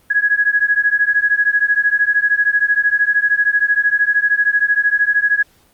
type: beating tone pair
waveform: sine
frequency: 1662 / 1675 Hz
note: G#6 / G#6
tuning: +1 / +14 cents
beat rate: 13 Hz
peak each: -15 dBFS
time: 0.1-5.43 s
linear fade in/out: 10 ms
effects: pink hiss -54 dBFS RMS until 5.73 s + Opus 32 kbps